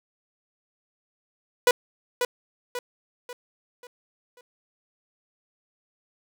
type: tone with echo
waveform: sawtooth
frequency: 491.1 Hz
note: B4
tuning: 10 cents flat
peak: -11 dBFS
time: 1.67-1.71 s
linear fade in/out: 2 ms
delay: 540 ms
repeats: 5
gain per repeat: -7 dB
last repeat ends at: 4.41 s
effects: none